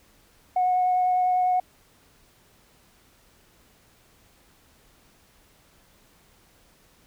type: tone with vibrato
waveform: sine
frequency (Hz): 731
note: F#5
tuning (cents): -21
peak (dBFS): -18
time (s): 0.56-1.6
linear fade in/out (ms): 5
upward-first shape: triangle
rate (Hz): 10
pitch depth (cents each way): 12
effects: tanh soft clip ceiling -15 dBFS + pink hiss -59 dBFS RMS until 7.06 s